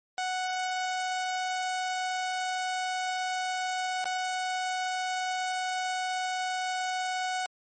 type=tone with dropouts; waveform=sawtooth; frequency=740 Hz; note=F#5; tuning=in tune; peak=-25 dBFS; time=0.18-7.46 s; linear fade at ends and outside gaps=1 ms; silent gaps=4.043-4.055 s; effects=MP3 32 kbps

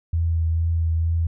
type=tone with vibrato; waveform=sine; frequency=82.41 Hz; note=E2; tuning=in tune; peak=-18 dBFS; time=0.13-1.27 s; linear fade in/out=5 ms; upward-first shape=triangle; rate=2.2 Hz; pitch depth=23 cents each way; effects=none

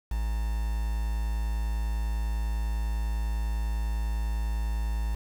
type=tone with quantisation; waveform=triangle; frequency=55 Hz; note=A1; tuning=in tune; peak=-24 dBFS; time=0.11-5.15 s; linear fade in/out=5 ms; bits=7; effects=none

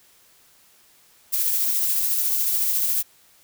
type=noise with tremolo; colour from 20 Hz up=violet; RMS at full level=-21 dBFS; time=1.32-3.03 s; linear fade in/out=20 ms; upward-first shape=sine; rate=14 Hz; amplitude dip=25%; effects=white hiss -56 dBFS RMS until 3.43 s

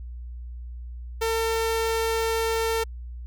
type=tone; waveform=sawtooth; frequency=451.5 Hz; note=A4; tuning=45 cents sharp; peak=-19 dBFS; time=1.21-2.84 s; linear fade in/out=10 ms; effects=added 60 Hz sine -34 dBFS peak until 3.26 s

